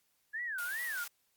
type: tone with vibrato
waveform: sine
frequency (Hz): 1661.2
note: G#6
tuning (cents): 0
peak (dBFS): -35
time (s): 0.33-1.05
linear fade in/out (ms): 20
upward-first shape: sine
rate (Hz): 2.5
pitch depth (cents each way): 280
type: high-pass noise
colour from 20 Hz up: white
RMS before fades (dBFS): -44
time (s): 0.58-1.08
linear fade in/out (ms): 5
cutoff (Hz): 770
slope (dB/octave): 12
effects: white hiss -75 dBFS RMS until 1.36 s + Opus 48 kbps

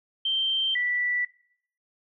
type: tone pair in turn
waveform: sine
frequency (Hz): 3136 / 1963.6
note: G7 / B6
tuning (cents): 0 / -10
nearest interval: minor sixth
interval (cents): 810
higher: first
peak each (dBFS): -23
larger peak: neither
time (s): 0.25-0.75 / 0.75-1.25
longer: neither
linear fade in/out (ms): 5
effects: noise-tail reverb RT60 0.6 s tail -18 dB re dry

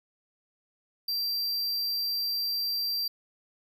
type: tone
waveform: square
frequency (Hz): 4711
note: D8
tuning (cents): +5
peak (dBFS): -28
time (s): 1.08-3.08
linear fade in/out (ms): 5
effects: none

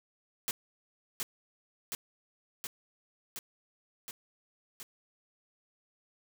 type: noise with echo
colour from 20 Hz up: white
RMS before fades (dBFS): -33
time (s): 0.48-0.51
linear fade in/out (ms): 0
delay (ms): 720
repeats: 6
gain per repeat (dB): -2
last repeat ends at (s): 4.83
effects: none

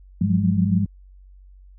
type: tone cluster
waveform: sine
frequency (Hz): 100.1 / 175.7 / 183.1 / 204.3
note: G2 / F3 / F#3 / G#3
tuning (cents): +37 / +11 / -18 / -28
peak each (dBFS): -22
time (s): 0.21-0.86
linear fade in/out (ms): 5
effects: added 47 Hz sine -44 dBFS peak until 1.78 s

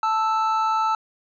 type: tone pair together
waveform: triangle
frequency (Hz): 880 / 1318.5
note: A5 / E6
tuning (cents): 0 / 0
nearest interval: perfect fifth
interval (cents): 700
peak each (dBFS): -20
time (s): 0.03-0.95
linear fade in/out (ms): 2
effects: resampled to 16000 Hz

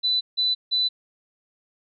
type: tone bursts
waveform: sine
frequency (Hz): 3992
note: B7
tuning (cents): +18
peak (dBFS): -19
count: 3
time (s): 0.03-0.89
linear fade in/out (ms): 20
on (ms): 180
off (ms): 160
effects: none

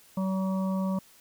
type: harmonic tone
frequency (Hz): 190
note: F#3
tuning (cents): +46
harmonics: 1 / 3 / 5 / 6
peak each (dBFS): -26 / -36 / -40 / -42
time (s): 0.17-0.99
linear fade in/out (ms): 5
effects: white hiss -57 dBFS RMS until 1.2 s

